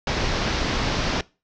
pink low-pass noise, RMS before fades -24 dBFS, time 0.07-1.21 s, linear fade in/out 2 ms, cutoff 5900 Hz, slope 48 dB/octave, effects noise-tail reverb RT60 0.3 s tail -22 dB re dry

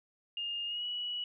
sine tone with pitch glide, 2828 to 2933 Hz, F7 to F#7, +21 to -16 cents, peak -34 dBFS, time 0.37-1.24 s, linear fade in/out 2 ms, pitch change +63 cents, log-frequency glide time 0.66-0.85 s, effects none

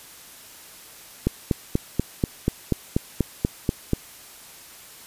click train, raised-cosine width 3 ms, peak -6 dBFS, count 12, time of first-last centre 1.27-3.933 s, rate 4.13 Hz, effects white hiss -45 dBFS RMS until 5.06 s + resampled to 32000 Hz

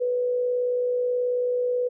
sine tone with amplitude modulation, 493.9 Hz, B4, in tune, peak -20 dBFS, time 0-1.89 s, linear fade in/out 20 ms, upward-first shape sine, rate 58.5 Hz, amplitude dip 30%, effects none

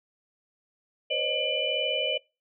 sine tone cluster, 499.1 / 541 / 614 / 2388 / 2994 Hz, B4 / C#5 / D#5 / D7 / F#7, +18 / -42 / -23 / +28 / +20 cents, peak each -34 / -33 / -32 / -33 / -28 dBFS, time 1.1-2.18 s, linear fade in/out 10 ms, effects noise-tail reverb RT60 0.3 s tail -26 dB re dry

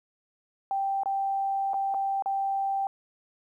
sine tone with dropouts, 784 Hz, G5, in tune, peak -25 dBFS, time 0.71-2.87 s, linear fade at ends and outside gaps 1 ms, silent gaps 1.034-1.058 / 1.734-1.741 / 1.941-1.945 / 2.223-2.259 s, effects 11-bit

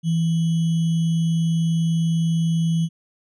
sine tone with sample-and-hold, 164.7 Hz, E3, 1 cent flat, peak -17 dBFS, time 0.03-2.89 s, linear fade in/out 50 ms, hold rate 3150 Hz, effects resampled to 22050 Hz

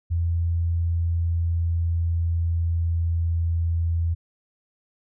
sine tone with pitch glide, 84.5 to 83.67 Hz, E2 to E2, +43 to +26 cents, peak -20 dBFS, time 0.1-4.15 s, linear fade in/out 20 ms, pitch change -17 cents, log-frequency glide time 0.56-3.44 s, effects none

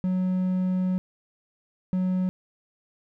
triangle tone pair in turn, 184.5 / 184.5 Hz, F#3 / F#3, -5 / -5 cents, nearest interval unison, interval 0 cents, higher neither, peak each -20 dBFS, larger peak neither, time 0.04-0.98 / 1.93-2.29 s, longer first, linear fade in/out 0 ms, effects none

